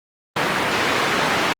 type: band-pass noise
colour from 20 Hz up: white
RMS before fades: -20 dBFS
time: 0.36-1.53 s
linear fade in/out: 5 ms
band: 130 to 2100 Hz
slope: 12 dB/octave
effects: Opus 24 kbps